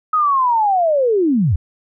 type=linear sweep; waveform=sine; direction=down; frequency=1275 to 69.2 Hz; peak=-12 dBFS; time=0.13-1.56 s; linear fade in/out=5 ms; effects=none